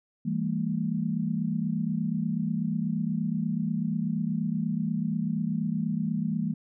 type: tone cluster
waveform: sine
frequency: 164 / 199.8 / 228.1 Hz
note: E3 / G3 / A#3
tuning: -9 / +33 / -37 cents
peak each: -30 dBFS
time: 0.25-6.54 s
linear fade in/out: 10 ms
effects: none